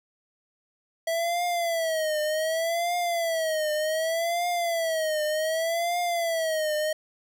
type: tone with vibrato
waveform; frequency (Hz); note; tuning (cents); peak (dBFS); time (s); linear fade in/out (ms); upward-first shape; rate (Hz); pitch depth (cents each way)
square; 654; E5; -14; -25; 1.07-6.93; 5; triangle; 0.66; 140
effects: none